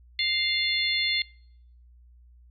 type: harmonic tone with a mistuned harmonic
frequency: 698.5 Hz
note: F5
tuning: in tune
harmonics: 3 / 4 / 5 / 6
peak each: -27 / -36 / -28 / -28 dBFS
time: 0.19-1.22 s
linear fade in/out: 2 ms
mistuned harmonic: 6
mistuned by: +26 cents
effects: noise-tail reverb RT60 0.7 s tail -26 dB re dry + added 60 Hz sine -51 dBFS peak until 2.5 s